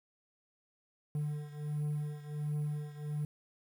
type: beating tone pair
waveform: triangle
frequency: 148.5 / 149.9 Hz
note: D3 / D3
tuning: +20 / +36 cents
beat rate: 1.4 Hz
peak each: -34 / -37 dBFS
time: 1.15-3.25 s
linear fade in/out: 2 ms
effects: 10-bit